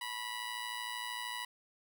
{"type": "tone with amplitude modulation", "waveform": "15% pulse", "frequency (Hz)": 979, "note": "B5", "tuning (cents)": -15, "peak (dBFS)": -29, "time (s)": [0.01, 1.45], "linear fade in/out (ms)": 5, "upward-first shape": "sine", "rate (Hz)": 113, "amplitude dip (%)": 60, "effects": []}